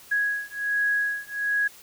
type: beating tone pair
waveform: sine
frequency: 1661.2 / 1662.5 Hz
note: G#6 / G#6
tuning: 0 / +1 cents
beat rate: 1.3 Hz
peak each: -26 dBFS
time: 0.11-1.68 s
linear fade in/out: 10 ms
effects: white hiss -49 dBFS RMS until 1.82 s